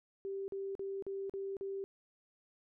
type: tone bursts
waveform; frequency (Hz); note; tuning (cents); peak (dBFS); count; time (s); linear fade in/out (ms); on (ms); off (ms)
sine; 391.2; G4; -4; -37; 6; 0.25-1.84; 0; 230; 42
effects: none